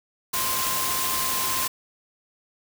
sine tone in noise, 1046.5 Hz, C6, in tune, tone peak -30 dBFS, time 0.33-1.68 s, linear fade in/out 10 ms, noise white, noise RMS -26 dBFS, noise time 0.33-1.68 s, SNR -7 dB, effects none

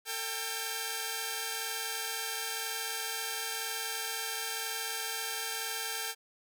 5% pulse tone cluster, 448.5 / 793 / 1607 Hz, A4 / G5 / G6, +33 / +20 / +43 cents, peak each -27 dBFS, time 0.05-6.15 s, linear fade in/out 50 ms, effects none

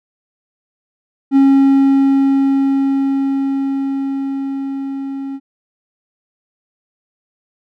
triangle tone with level ramp, 272.9 Hz, C#4, 27 cents flat, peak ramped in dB -4 to -20 dBFS, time 1.31-5.4 s, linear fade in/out 50 ms, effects none

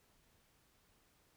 silence, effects pink hiss -72 dBFS RMS until 1.36 s

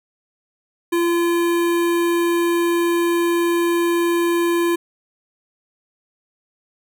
square tone with notch filter, 342.3 Hz, F4, 35 cents flat, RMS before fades -18 dBFS, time 0.92-4.76 s, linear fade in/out 10 ms, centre 5200 Hz, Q 1.4, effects none

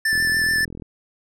square tone with vibrato, 1761 Hz, A6, 1 cent sharp, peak -18 dBFS, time 0.05-0.65 s, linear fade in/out 5 ms, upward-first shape sine, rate 7 Hz, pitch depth 17 cents each way
click train, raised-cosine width 3 ms, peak -22 dBFS, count 30, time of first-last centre 0.13-0.822 s, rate 41.9 Hz
effects low-pass 12000 Hz 12 dB/octave

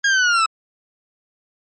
40% pulse linear sweep, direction down, 1642 to 1291 Hz, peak -13 dBFS, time 0.04-0.46 s, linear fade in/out 5 ms, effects MP3 32 kbps

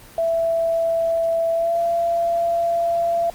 sine tone with pitch glide, 663 to 679.7 Hz, E5 to F5, +10 to -47 cents, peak -17 dBFS, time 0.18-3.3 s, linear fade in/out 2 ms, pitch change +43 cents, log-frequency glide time 1.53-1.78 s, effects pink hiss -44 dBFS RMS until 3.34 s + Opus 24 kbps

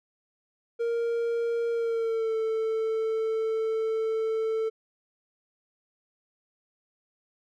triangle tone with pitch glide, 466.2 to 443.6 Hz, A#4 to A4, 0 to +14 cents, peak -23 dBFS, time 0.79-4.7 s, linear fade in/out 20 ms, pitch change -86 cents, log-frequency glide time 1.71-2.36 s, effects none

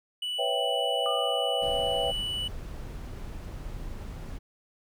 triangle tone, 2960 Hz, F#7, in tune, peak -28 dBFS, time 0.22-2.48 s, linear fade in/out 5 ms
sine chord, C# half-diminished seventh, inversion third, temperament equal, 493.9 / 554.4 / 659.3 / 784 Hz, B4 / C#5 / E5 / G5, 0 / 0 / 0 / 0 cents, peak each -32 dBFS, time 0.38-2.12 s, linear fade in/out 20 ms
sine tone with exponential decay, 1208 Hz, D6, 48 cents sharp, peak -30 dBFS, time 1.06-2.44 s, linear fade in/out 0 ms, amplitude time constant 300 ms
brown noise, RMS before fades -38 dBFS, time 1.61-4.39 s, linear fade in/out 20 ms
effects none

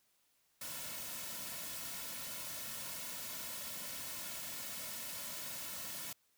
white noise with comb filter, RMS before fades -44 dBFS, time 0.61-6.13 s, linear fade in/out 5 ms, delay 2.5 ms, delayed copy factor -0.6, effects white hiss -75 dBFS RMS until 6.37 s

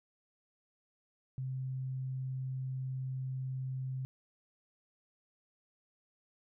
sine tone, 130.81 Hz, C3, in tune, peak -35 dBFS, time 1.38-4.05 s, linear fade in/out 0 ms, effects none

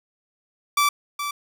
sawtooth tone with echo, 1161 Hz, D6, 20 cents flat, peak -13 dBFS, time 0.77-0.89 s, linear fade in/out 5 ms, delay 420 ms, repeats 1, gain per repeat -9 dB, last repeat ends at 1.31 s, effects none

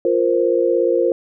sine chord, F suspended fourth, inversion none, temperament equal, 349.2 / 466.2 / 523.3 Hz, F4 / Bb4 / C5, 0 / 0 / 0 cents, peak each -18 dBFS, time 0.05-1.12 s, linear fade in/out 2 ms, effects none

